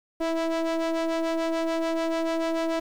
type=ring-modulated tone; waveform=square; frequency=164.81 Hz; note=E3; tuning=in tune; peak=-22 dBFS; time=0.2-2.8 s; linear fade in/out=10 ms; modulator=491 Hz; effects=low-pass 6000 Hz 12 dB/octave + 9-bit